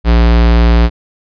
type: tone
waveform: square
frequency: 58 Hz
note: A#1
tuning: 8 cents flat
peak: -6 dBFS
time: 0.04-0.9 s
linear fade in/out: 50 ms
effects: resampled to 11025 Hz